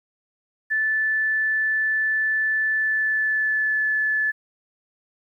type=tone with pitch glide; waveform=sine; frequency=1750 to 1731.9 Hz; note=A6 to A6; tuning=-10 to -28 cents; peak=-19 dBFS; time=0.7-4.32 s; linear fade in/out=20 ms; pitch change=-18 cents; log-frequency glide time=2.79-3.83 s; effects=10-bit